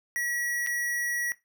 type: tone with dropouts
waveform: square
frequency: 1925 Hz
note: B6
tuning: 45 cents flat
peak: -28 dBFS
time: 0.16-1.32 s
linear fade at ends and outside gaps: 0 ms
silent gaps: 0.664-0.671 s
effects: noise-tail reverb RT60 0.2 s tail -18 dB re dry